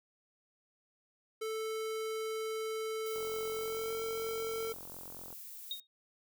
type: tone with pitch glide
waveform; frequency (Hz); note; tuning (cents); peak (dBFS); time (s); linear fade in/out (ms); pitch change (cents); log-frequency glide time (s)
square; 440 to 448.7; A4 to A4; 0 to +34; -36; 1.41-4.73; 10; +34; 3.54-3.94
type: noise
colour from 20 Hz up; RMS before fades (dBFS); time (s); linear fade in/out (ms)
violet; -48; 3.06-5.8; 2
type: click train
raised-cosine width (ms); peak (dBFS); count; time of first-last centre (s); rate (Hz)
1; -37; 97; 3.16-5.327; 44.3
type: tone with exponential decay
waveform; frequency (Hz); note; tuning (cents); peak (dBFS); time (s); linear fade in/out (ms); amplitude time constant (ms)
sine; 3729; A#7; 0; -32; 5.71-5.87; 1; 33
effects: none